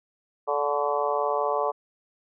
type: harmonic tone with a mistuned harmonic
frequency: 145.4 Hz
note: D3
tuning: 17 cents flat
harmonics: 3 / 4 / 5 / 6 / 7 / 8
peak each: -29 / -28 / -30 / -31 / -31 / -31 dBFS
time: 0.47-1.72 s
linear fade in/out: 20 ms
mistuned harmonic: 8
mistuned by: -40 cents
effects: none